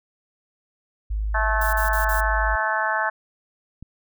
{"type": "tone", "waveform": "sine", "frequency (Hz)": 52.4, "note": "G#1", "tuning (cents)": 16, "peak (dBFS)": -22, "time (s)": [1.1, 2.56], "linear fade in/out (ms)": 10}
{"type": "harmonic tone", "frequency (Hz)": 217.3, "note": "A3", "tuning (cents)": -21, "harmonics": [3, 4, 5, 6, 7, 8], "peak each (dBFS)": [-29, -26, -28, -31, -26, -27], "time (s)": [1.34, 3.1], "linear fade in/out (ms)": 10}
{"type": "noise bursts", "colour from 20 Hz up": "violet", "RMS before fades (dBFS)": -32, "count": 4, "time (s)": [1.61, 2.207], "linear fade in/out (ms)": 5, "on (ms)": 120, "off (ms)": 39}
{"type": "click", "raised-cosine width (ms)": 5, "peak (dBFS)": -26, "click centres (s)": 3.826}
{"effects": []}